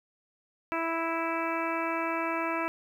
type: harmonic tone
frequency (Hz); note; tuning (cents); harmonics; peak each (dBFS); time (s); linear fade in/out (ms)
329.6; E4; 0; 1 / 2 / 3 / 4 / 5 / 6 / 7 / 8; -34 / -35 / -34 / -35 / -40 / -43 / -38 / -40; 0.72-2.68; 0
effects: 10-bit